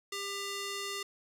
square tone with band-pass filter, 398.6 Hz, G4, 29 cents sharp, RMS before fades -38 dBFS, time 0.12-1.03 s, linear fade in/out 5 ms, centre 4700 Hz, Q 0.6, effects none

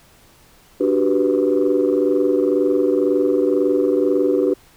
sine chord, G major seventh, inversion second, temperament equal, 293.7 / 370 / 392 / 493.9 Hz, D4 / F#4 / G4 / B4, 0 / 0 / 0 / 0 cents, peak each -19 dBFS, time 0.8-4.54 s, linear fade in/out 10 ms, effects tanh soft clip ceiling -7 dBFS + pink hiss -51 dBFS RMS until 4.76 s

